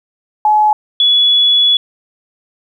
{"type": "tone pair in turn", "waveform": "sine", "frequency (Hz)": [850, 3400], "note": ["G#5", "G#7"], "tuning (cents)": [40, 40], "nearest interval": "2 octaves", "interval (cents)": 2400, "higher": "second", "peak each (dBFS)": -7, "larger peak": "neither", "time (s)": [[0.45, 0.73], [1, 1.77]], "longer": "second", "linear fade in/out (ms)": 2, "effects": ["8-bit"]}